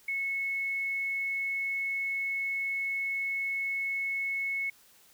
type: tone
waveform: sine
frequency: 2196 Hz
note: C#7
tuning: 17 cents flat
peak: -29 dBFS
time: 0.08-4.7 s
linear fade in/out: 5 ms
effects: white hiss -60 dBFS RMS until 5.13 s